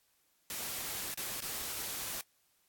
white noise with dropouts, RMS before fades -39 dBFS, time 0.5-2.21 s, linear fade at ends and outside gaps 1 ms, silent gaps 1.14-1.174 / 1.405-1.422 s, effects white hiss -73 dBFS RMS until 2.68 s + AAC 64 kbps

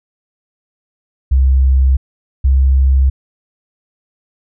sine tone pair in turn, 66 / 66.65 Hz, C2 / C2, +16 / +33 cents, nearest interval unison, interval 17 cents, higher second, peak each -7 dBFS, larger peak neither, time 1.31-1.97 / 2.44-3.1 s, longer neither, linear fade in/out 10 ms, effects none

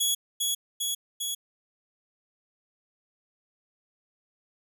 15% pulse tone with echo, 3356 Hz, G#7, 17 cents sharp, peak -16 dBFS, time 0-0.15 s, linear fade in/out 10 ms, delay 400 ms, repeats 3, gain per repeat -2 dB, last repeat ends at 1.35 s, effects none

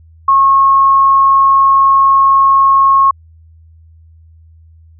sine tone, 1089 Hz, C#6, 31 cents flat, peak -5 dBFS, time 0.28-3.11 s, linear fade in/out 5 ms, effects added 81 Hz sine -39 dBFS peak until 4.99 s

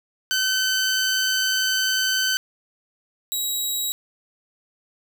15% pulse tone pair in turn, 1527 / 3855 Hz, G6 / B7, -46 / -43 cents, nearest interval octave + major third, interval 1603 cents, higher second, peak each -13 / -16 dBFS, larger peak first, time 0.31-2.37 / 3.32-3.92 s, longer first, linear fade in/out 0 ms, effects none

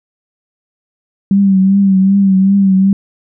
sine tone with vibrato, 194.1 Hz, G3, 17 cents flat, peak -6 dBFS, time 1.31-2.93 s, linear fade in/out 2 ms, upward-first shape triangle, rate 2.6 Hz, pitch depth 56 cents each way, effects none

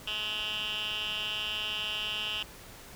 10% pulse tone with band-pass filter, 212.8 Hz, G#3, 42 cents sharp, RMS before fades -34 dBFS, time 0.07-2.43 s, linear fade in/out 5 ms, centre 2900 Hz, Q 7.1, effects pink hiss -49 dBFS RMS until 2.95 s

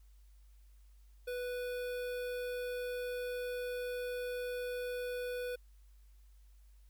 square tone with notch filter, 493.9 Hz, B4, in tune, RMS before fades -39 dBFS, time 1.27-5.56 s, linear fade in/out 10 ms, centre 6600 Hz, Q 1.1, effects added 50 Hz sine -57 dBFS peak until 6.89 s + white hiss -75 dBFS RMS until 6.89 s

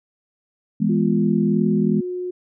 sine chord, E major, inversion none, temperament equal, 164.81 / 207.7 / 246.9 Hz, E3 / G#3 / B3, 0 / 0 / 0 cents, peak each -22 / -18 / -23 dBFS, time 0.8-2.01 s, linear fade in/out 10 ms
sine tone with pitch glide, 349.2 to 361.3 Hz, F4 to F#4, 0 to -41 cents, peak -24 dBFS, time 0.89-2.31 s, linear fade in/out 10 ms, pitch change +59 cents, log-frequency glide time 1.47-1.67 s
effects none

